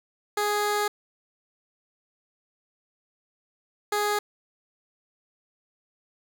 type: tone bursts at uneven times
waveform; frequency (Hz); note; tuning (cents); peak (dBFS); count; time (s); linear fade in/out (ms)
15% pulse; 415.3; G#4; 0; -17; 2; 0.37-0.88 / 3.92-4.19; 5
effects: none